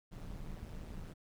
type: noise with amplitude modulation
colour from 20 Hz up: brown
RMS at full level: -42 dBFS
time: 0.11-1.14 s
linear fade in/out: 20 ms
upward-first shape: sine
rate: 160 Hz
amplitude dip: 75%
effects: none